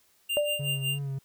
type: tone with tremolo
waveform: square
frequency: 2794 Hz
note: F7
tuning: in tune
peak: -27 dBFS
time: 0.29-0.99 s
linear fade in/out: 10 ms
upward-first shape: sine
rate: 5.4 Hz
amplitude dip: 85%
type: tone with exponential decay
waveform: sine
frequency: 590 Hz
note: D5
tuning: 8 cents sharp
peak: -20 dBFS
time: 0.37-0.88 s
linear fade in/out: 0 ms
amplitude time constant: 110 ms
type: tone with vibrato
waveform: triangle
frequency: 138.59 Hz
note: C#3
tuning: in tune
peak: -28 dBFS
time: 0.59-1.19 s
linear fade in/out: 10 ms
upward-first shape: sine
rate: 3.2 Hz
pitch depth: 39 cents each way
effects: white hiss -65 dBFS RMS until 1.24 s